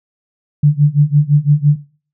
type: tone with tremolo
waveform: sine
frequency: 146.83 Hz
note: D3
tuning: in tune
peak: -4 dBFS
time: 0.63-1.76 s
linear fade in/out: 5 ms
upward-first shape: sine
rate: 5.9 Hz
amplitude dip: 100%
effects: noise-tail reverb RT60 0.4 s tail -17 dB re dry